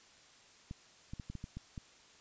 clicks, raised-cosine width 5 ms, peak -30 dBFS, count 8, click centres 0.711 / 1.135 / 1.198 / 1.3 / 1.353 / 1.441 / 1.57 / 1.778 s, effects white hiss -61 dBFS RMS until 2.2 s + resampled to 16000 Hz

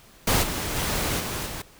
pink noise with level steps, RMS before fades -21 / -29 / -26 / -30 / -34 dBFS, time 0.27-1.62 s, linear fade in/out 5 ms, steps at 0.42 / 0.75 / 1.19 / 1.45 s, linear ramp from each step 20 ms, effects pink hiss -52 dBFS RMS until 1.79 s

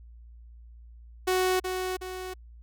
sawtooth tone with echo, 370.3 Hz, F#4, 1 cent sharp, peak -19 dBFS, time 1.27-1.6 s, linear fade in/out 10 ms, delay 370 ms, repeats 2, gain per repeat -6 dB, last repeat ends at 2.34 s, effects added 58 Hz sine -46 dBFS peak until 2.62 s

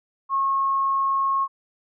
sine tone, 1088 Hz, C#6, 33 cents flat, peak -19 dBFS, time 0.29-1.48 s, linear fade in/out 50 ms, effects none

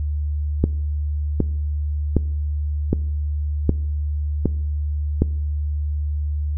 click train, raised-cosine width 3 ms, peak -3 dBFS, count 7, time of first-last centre 0.64-5.22 s, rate 1.31 Hz, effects noise-tail reverb RT60 0.7 s tail -21 dB re dry + added 74 Hz sine -20 dBFS peak until 6.57 s

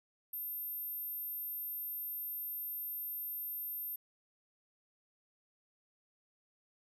sine tone, 13250 Hz, G#9, 5 cents flat, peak -38 dBFS, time 0.33-3.96 s, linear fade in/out 5 ms, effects none

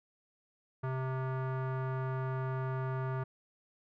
square tone with low-pass filter, 130.81 Hz, C3, in tune, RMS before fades -35 dBFS, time 0.83-3.24 s, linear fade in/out 10 ms, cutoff 1300 Hz, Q 2.1, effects none

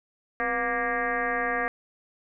sine tone with frequency modulation, 1174.7 Hz, D6, in tune, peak -24 dBFS, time 0.4-1.68 s, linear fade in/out 0 ms, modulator 229 Hz, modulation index 3.6, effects none

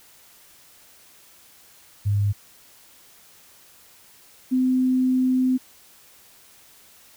sine tone pair in turn, 101.8 / 256.5 Hz, G#2 / C4, -34 / -34 cents, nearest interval octave + major third, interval 1600 cents, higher second, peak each -18 / -17 dBFS, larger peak second, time 2.05-2.33 / 4.51-5.58 s, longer second, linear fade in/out 20 ms, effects white hiss -52 dBFS RMS until 7.16 s

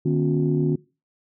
sine tone cluster, 151.5 / 239.7 / 273.9 / 362.1 Hz, D#3 / A#3 / C#4 / F#4, -46 / +48 / -21 / -37 cents, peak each -20 / -28 / -25 / -24 dBFS, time 0.05-0.76 s, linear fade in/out 10 ms, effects noise-tail reverb RT60 0.3 s tail -21 dB re dry + tanh soft clip ceiling -9 dBFS

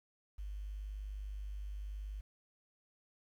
sine tone with quantisation, 50.4 Hz, G1, 49 cents sharp, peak -40 dBFS, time 0.38-2.21 s, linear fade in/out 10 ms, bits 11, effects none

